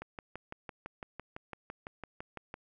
click train, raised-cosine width 0.5 ms, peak -26 dBFS, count 16, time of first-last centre 0.02-2.541 s, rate 5.95 Hz, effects none

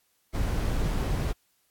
brown noise, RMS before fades -27 dBFS, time 0.33-1.33 s, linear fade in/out 20 ms, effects white hiss -70 dBFS RMS until 1.7 s + AAC 64 kbps

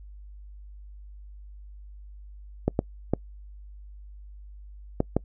clicks, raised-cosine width 2 ms, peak -8 dBFS, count 5, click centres 2.68 / 2.791 / 3.136 / 5.004 / 5.166 s, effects noise-tail reverb RT60 0.1 s tail -26 dB re dry + added 50 Hz sine -42 dBFS peak until 5.24 s

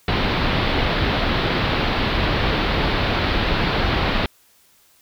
pink low-pass noise, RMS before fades -20 dBFS, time 0.08-4.26 s, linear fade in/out 2 ms, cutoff 4300 Hz, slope 48 dB/octave, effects white hiss -56 dBFS RMS until 5.01 s

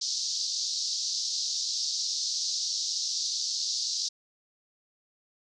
pink band-pass noise, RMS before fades -31 dBFS, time 0.01-4.09 s, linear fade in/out 10 ms, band 4200 to 6200 Hz, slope 48 dB/octave, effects none

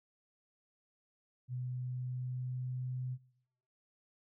sine tone with pitch glide, 125.5 to 127.25 Hz, B2 to C3, +28 to -48 cents, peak -36 dBFS, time 1.48-3.18 s, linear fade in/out 50 ms, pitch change +24 cents, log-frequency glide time 1.6-2.99 s, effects noise-tail reverb RT60 0.8 s tail -23 dB re dry

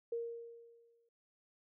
sine tone with exponential decay, 466.2 Hz, A#4, in tune, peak -34 dBFS, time 0.12-1.09 s, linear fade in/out 5 ms, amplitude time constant 210 ms, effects none

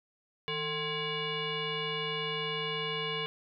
sine tone with frequency modulation, 1661.2 Hz, G#6, in tune, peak -31 dBFS, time 0.48-3.26 s, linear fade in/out 0 ms, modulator 607 Hz, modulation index 2.9, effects none

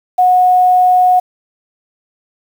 sine tone with quantisation, 730 Hz, F#5, 24 cents flat, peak -6 dBFS, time 0.18-1.2 s, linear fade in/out 10 ms, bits 6, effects none

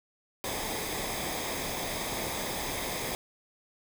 pink noise with comb filter, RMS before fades -34 dBFS, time 0.44-3.15 s, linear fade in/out 0 ms, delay 0.7 ms, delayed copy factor -0.6, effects none

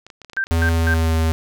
clicks, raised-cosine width 0.2 ms, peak -22 dBFS, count 8, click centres 0.066 / 0.102 / 0.217 / 0.247 / 0.298 / 0.333 / 0.366 / 0.469 s
sine tone bursts, 1568 Hz, G6, in tune, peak -18 dBFS, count 3, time 0.37-0.94 s, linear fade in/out 0 ms, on 70 ms, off 180 ms
square tone with pitch glide, 82.9 to 80.82 Hz, E2 to E2, +10 to -34 cents, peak -16 dBFS, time 0.51-1.32 s, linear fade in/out 0 ms, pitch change -44 cents, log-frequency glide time 0.68-1.17 s
effects none

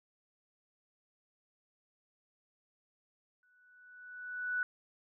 sine tone with exponential growth, 1482 Hz, F#6, 2 cents sharp, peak -29 dBFS, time 3.43-4.63 s, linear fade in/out 1 ms, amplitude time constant 260 ms, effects none

